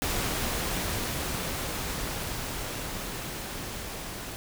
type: noise with level ramp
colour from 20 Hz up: pink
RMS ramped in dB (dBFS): -29 to -38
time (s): 0.02-4.36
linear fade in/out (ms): 0
effects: none